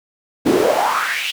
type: noise with high-pass filter sweep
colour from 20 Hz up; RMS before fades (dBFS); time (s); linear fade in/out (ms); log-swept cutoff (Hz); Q
brown; -17; 0.45-1.32; 20; 270 to 3200; 5.6
effects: none